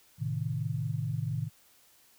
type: chord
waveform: sine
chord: A diminished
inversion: none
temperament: equal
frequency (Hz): 110 / 130.81 / 155.56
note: A2 / C3 / Eb3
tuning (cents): 0 / 0 / 0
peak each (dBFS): -34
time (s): 0.18-1.5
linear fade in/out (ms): 50
effects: white hiss -62 dBFS RMS until 2.18 s